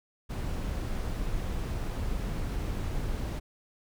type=noise; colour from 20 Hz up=brown; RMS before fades=-32 dBFS; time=0.29-3.4 s; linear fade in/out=20 ms; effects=none